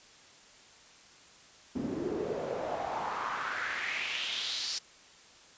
pink noise with band-pass filter sweep, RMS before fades -35 dBFS, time 1.75-4.79 s, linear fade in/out 10 ms, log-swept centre 250 to 5200 Hz, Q 3.5, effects white hiss -56 dBFS RMS until 5.57 s + resampled to 16000 Hz

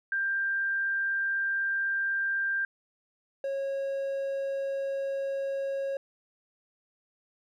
sine / triangle tone pair in turn, 1586 / 547.3 Hz, G6 / C#5, +20 / -22 cents, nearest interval octave + tritone, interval 1842 cents, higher first, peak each -26 / -27 dBFS, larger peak first, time 0.12-2.65 / 3.44-5.97 s, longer neither, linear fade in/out 2 ms, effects none

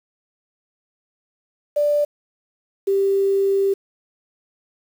sine tone pair in turn, 587.3 / 392.8 Hz, D5 / G4, 0 / +4 cents, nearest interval perfect fifth, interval 696 cents, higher first, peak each -15 dBFS, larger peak neither, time 1.76-2.05 / 2.87-3.74 s, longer second, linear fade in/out 10 ms, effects 7-bit

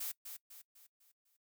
blue noise with echo, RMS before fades -40 dBFS, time 0-0.12 s, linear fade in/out 10 ms, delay 250 ms, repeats 5, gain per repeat -7 dB, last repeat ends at 1.37 s, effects noise-tail reverb RT60 0.1 s tail -21 dB re dry

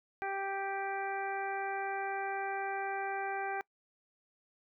harmonic tone, 392 Hz, G4, in tune, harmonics 1 / 2 / 3 / 4 / 5 / 6, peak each -41 / -36 / -47 / -41 / -47 / -47 dBFS, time 0.22-3.61 s, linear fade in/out 0 ms, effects noise-tail reverb RT60 0.1 s tail -24 dB re dry

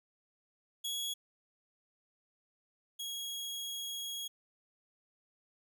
sawtooth tone pair in turn, 3342 / 3309 Hz, G#7 / G#7, +10 / -7 cents, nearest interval unison, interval 17 cents, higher first, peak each -32 / -35 dBFS, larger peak first, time 0.84-1.14 / 2.99-4.28 s, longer second, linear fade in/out 10 ms, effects none

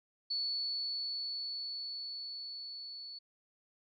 sine tone with level ramp, 4435 Hz, C#8, in tune, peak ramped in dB -32 to -44 dBFS, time 0.3-3.19 s, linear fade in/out 10 ms, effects none

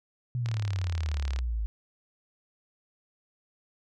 sine exponential sweep, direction down, 125.9 to 52.1 Hz, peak -27 dBFS, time 0.35-1.66 s, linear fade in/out 0 ms
click train, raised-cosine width 0.2 ms, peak -21 dBFS, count 35, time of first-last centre 0.46-1.389 s, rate 36.6 Hz
effects none

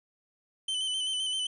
45% pulse tone with vibrato, 3050 Hz, G7, 48 cents flat, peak -29 dBFS, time 0.68-1.47 s, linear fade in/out 5 ms, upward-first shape square, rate 7.7 Hz, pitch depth 31 cents each way, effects resampled to 24000 Hz

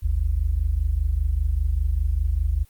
sine tone pair together, 50.26 / 75.3 Hz, G1 / D2, +44 / +44 cents, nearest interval perfect fifth, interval 700 cents, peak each -22 dBFS, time 0.02-2.65 s, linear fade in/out 20 ms, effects white hiss -59 dBFS RMS until 2.69 s + Opus 32 kbps

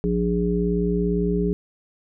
harmonic tone, 58.8 Hz, A#1, 16 cents sharp, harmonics 1 / 3 / 5 / 7, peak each -27 / -22 / -29 / -24 dBFS, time 0.04-1.53 s, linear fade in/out 0 ms, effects none

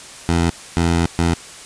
15% pulse tone bursts at uneven times, 84.5 Hz, E2, 43 cents sharp, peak -8 dBFS, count 3, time 0.29-0.5 / 0.77-1.06 / 1.19-1.34 s, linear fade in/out 0 ms, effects white hiss -37 dBFS RMS until 1.65 s + resampled to 22050 Hz

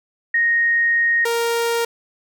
sine / sawtooth tone pair in turn, 1864.7 / 466.2 Hz, A#6 / A#4, 0 / 0 cents, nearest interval 2 octaves, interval 2400 cents, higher first, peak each -14 dBFS, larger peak neither, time 0.34-1.25 / 1.25-1.85 s, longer first, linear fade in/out 5 ms, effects none

